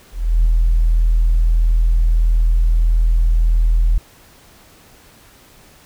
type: tone with ADSR envelope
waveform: sine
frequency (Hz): 40.79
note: E1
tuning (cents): -17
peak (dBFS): -7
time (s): 0.12-3.98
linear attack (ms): 320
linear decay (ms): 26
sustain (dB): -2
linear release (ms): 4
effects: tanh soft clip ceiling -7 dBFS + pink hiss -47 dBFS RMS until 5.85 s